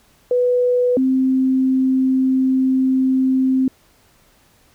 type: tone pair in turn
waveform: sine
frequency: 493.9 / 261.6 Hz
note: B4 / C4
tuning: 0 / 0 cents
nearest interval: major seventh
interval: 1100 cents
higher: first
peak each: -13 dBFS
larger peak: neither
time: 0.31-0.97 / 0.97-3.68 s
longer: second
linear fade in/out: 2 ms
effects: pink hiss -55 dBFS RMS until 4.74 s